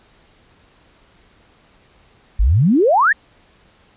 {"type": "exponential sweep", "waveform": "sine", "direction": "up", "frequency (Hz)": [43.65, 1910], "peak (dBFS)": -10, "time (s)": [2.39, 3.13], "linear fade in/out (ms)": 10, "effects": ["pink hiss -53 dBFS RMS until 3.96 s", "resampled to 8000 Hz"]}